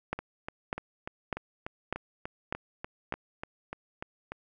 two click trains, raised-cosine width 0.5 ms, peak -15 / -21 dBFS, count 6 / 15, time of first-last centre 0.13-3.124 / 0.19-4.32 s, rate 1.67 / 3.39 Hz, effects none

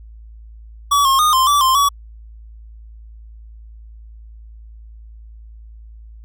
square tone with pitch steps, 1141 / 1075 / 1229 / 1047 / 1158 / 1048 / 1134 Hz, C#6 / C6 / D#6 / C6 / D6 / C6 / C#6, +50 / +47 / -22 / +1 / -25 / +2 / +39 cents, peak -12 dBFS, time 0.91-1.89 s, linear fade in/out 10 ms, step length 140 ms, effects added 55 Hz sine -36 dBFS peak until 6.24 s

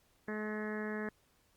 harmonic tone with a mistuned harmonic, 213.3 Hz, G#3, 46 cents sharp, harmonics 1 / 2 / 3 / 4 / 5 / 6 / 7 / 8 / 9 / 10, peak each -39 / -41 / -48 / -52 / -52 / -52 / -52 / -45 / -49 / -56 dBFS, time 0.28-1.09 s, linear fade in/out 2 ms, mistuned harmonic 9, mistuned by -17 cents, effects pink hiss -71 dBFS RMS until 1.56 s + Opus 48 kbps

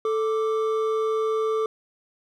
triangle tone pair together, 440 / 1174.7 Hz, A4 / D6, 0 / 0 cents, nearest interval octave + perfect fourth, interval 1700 cents, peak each -20 / -28 dBFS, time 0.05-1.66 s, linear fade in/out 2 ms, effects none

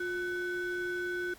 triangle ring-modulated tone, 929 Hz, A#5, 6 cents flat, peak -27 dBFS, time 0-1.34 s, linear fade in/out 5 ms, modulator 573 Hz, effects pink hiss -55 dBFS RMS until 1.38 s + Opus 48 kbps

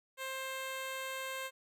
10% pulse tone, 528 Hz, C5, 16 cents sharp, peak -30 dBFS, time 0.17-1.51 s, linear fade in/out 50 ms, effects none

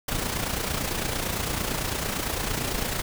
pink noise with amplitude modulation, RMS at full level -26 dBFS, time 0.08-3.02 s, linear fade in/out 5 ms, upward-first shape sine, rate 28.9 Hz, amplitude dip 55%, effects none

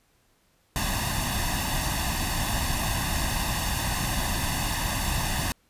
pink noise with comb filter, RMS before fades -27 dBFS, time 0.76-5.52 s, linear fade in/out 0 ms, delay 1.1 ms, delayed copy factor +0.8, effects pink hiss -66 dBFS RMS until 5.69 s + resampled to 32000 Hz

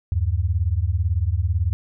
sine beating tone pair, 77.78 / 95.78 Hz, D#2 / G2, 0 / -40 cents, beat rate 18 Hz, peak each -21 / -21 dBFS, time 0.12-1.73 s, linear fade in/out 0 ms, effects none

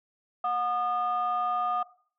sine tone pair together, 726 / 1221 Hz, F#5 / D#6, -33 / -33 cents, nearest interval major sixth, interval 900 cents, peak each -27 dBFS, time 0.44-1.83 s, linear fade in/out 5 ms, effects noise-tail reverb RT60 0.5 s tail -19 dB re dry + tanh soft clip ceiling -20 dBFS

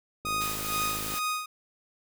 sawtooth tone with tremolo, 1244.5 Hz, D#6, in tune, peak -23 dBFS, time 0.25-1.46 s, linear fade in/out 5 ms, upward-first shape sine, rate 2.2 Hz, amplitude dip 80%
click train, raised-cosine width 2 ms, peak -27 dBFS, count 48, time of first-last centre 0.25-1.14 s, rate 52.8 Hz
white noise, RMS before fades -35 dBFS, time 0.4-1.2 s, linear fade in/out 20 ms
effects none

